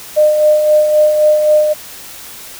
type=tone with tremolo; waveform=sine; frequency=607 Hz; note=D#5; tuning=43 cents flat; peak=-5 dBFS; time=0.16-1.74 s; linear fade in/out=20 ms; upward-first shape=sine; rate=3.8 Hz; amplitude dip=45%; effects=white hiss -32 dBFS RMS until 2.59 s